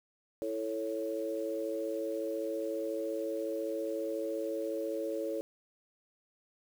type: chord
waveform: sine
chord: A major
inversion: second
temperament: equal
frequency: 329.6 / 440 / 554.4 Hz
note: E4 / A4 / C#5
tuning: 0 / 0 / 0 cents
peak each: -38 / -37 / -36 dBFS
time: 0.42-5.41 s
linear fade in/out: 0 ms
effects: 9-bit